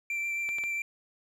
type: tone with vibrato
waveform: triangle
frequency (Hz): 2349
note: D7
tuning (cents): 0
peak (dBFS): -28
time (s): 0.1-0.82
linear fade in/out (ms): 2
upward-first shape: sine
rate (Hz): 7.4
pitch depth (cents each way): 11
type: clicks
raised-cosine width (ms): 0.3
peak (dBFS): -27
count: 3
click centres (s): 0.49 / 0.585 / 0.638
effects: none